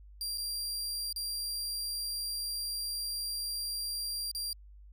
sawtooth tone with dropouts, 4751 Hz, D8, 19 cents sharp, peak -31 dBFS, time 0.21-4.53 s, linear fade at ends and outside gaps 1 ms, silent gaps 0.375-0.381 / 1.127-1.161 / 4.314-4.349 s, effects added 50 Hz sine -50 dBFS peak until 4.92 s

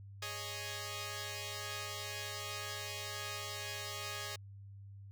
5% pulse chord, Ab suspended fourth, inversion none, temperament equal, 415.3 / 554.4 / 622.3 Hz, Ab4 / Db5 / Eb5, 0 / 0 / 0 cents, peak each -34 dBFS, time 0.22-4.36 s, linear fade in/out 5 ms, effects added 99 Hz sine -49 dBFS peak until 5.11 s

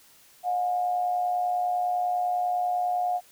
sine tone with amplitude modulation, 719 Hz, F#5, 50 cents flat, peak -21 dBFS, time 0.43-3.21 s, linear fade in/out 50 ms, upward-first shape sine, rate 110 Hz, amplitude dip 50%, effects white hiss -56 dBFS RMS until 3.31 s

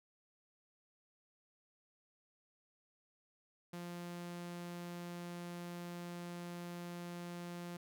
sawtooth tone, 174.2 Hz, F3, 4 cents flat, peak -40 dBFS, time 3.73-7.77 s, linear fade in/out 5 ms, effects none

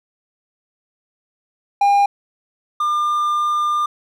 triangle tone pair in turn, 806 / 1200.5 Hz, G5 / D6, +48 / +38 cents, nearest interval perfect fifth, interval 690 cents, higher second, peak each -9 / -14 dBFS, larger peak first, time 1.81-2.06 / 2.8-3.86 s, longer second, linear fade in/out 5 ms, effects none

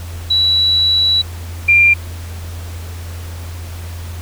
sine tone pair in turn, 3928 / 2386 Hz, B7 / D7, -10 / +27 cents, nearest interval major sixth, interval 863 cents, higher first, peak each -10 / -6 dBFS, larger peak second, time 0.3-1.22 / 1.68-1.94 s, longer first, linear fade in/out 10 ms, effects added 85 Hz sine -25 dBFS peak until 4.21 s + pink hiss -36 dBFS RMS until 4.21 s

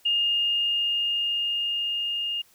sine tone with level ramp, 2831 Hz, F7, 23 cents sharp, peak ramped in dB -20 to -26 dBFS, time 0.05-2.42 s, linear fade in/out 10 ms, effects white hiss -59 dBFS RMS until 2.54 s

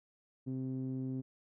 sawtooth tone with low-pass filter, 130.81 Hz, C3, in tune, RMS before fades -38 dBFS, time 0.46-1.22 s, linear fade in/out 20 ms, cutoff 290 Hz, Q 3.1, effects none

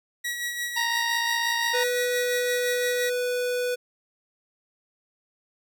sawtooth tone with tremolo, 1921 Hz, B6, 48 cents flat, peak -23 dBFS, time 0.24-3.1 s, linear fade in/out 10 ms, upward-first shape sine, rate 5.8 Hz, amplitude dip 45%
harmonic tone, 932.3 Hz, A#5, in tune, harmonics 1 / 2 / 3 / 4 / 5 / 6, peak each -29 / -28 / -37 / -32 / -37 / -37 dBFS, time 0.76-1.84 s, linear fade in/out 10 ms
square tone, 493.9 Hz, B4, in tune, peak -25 dBFS, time 1.73-3.76 s, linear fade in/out 20 ms
effects none

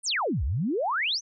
sine exponential two-way sweep, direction down then up, 10150 to 58.27 to 6450 Hz, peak -24 dBFS, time 0.03-1.21 s, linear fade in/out 50 ms, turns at 0.44 s, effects none

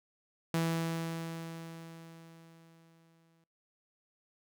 sawtooth tone with exponential decay, 164.81 Hz, E3, in tune, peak -24 dBFS, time 0.54-3.44 s, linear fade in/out 2 ms, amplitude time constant 630 ms, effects noise-tail reverb RT60 0.4 s tail -26 dB re dry

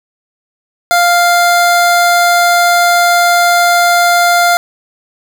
25% pulse tone, 698.5 Hz, F5, in tune, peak -3 dBFS, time 0.91-4.57 s, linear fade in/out 0 ms, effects none

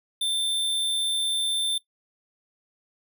square tone, 3562 Hz, A7, 21 cents sharp, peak -24 dBFS, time 0.21-1.78 s, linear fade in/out 5 ms, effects noise-tail reverb RT60 0.1 s tail -17 dB re dry

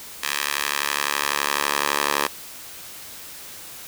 10% pulse tone with high-pass filter sweep, 71.9 Hz, D2, 36 cents flat, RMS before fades -24 dBFS, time 0.22-2.28 s, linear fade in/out 20 ms, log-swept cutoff 1800 to 790 Hz, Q 0.88, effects white hiss -39 dBFS RMS until 3.87 s

